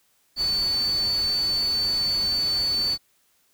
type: tone in noise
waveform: sine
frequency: 4498 Hz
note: C#8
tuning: 24 cents sharp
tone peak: -21 dBFS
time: 0.36-2.98 s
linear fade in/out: 50 ms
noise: pink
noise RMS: -37 dBFS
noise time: 0.36-2.98 s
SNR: +13 dB
effects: white hiss -65 dBFS RMS until 3.53 s